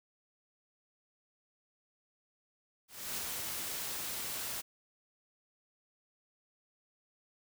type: noise with ADSR envelope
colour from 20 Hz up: white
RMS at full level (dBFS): -37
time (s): 2.88-4.62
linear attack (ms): 300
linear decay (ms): 6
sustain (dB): -2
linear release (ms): 20
effects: none